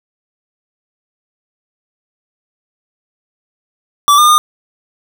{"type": "tone with pitch steps", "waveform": "square", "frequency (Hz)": [1158, 1208, 1219], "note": ["D6", "D6", "D#6"], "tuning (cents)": [-25, 48, -36], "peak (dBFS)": -6, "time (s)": [4.08, 4.38], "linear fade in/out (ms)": 0, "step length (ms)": 100, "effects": []}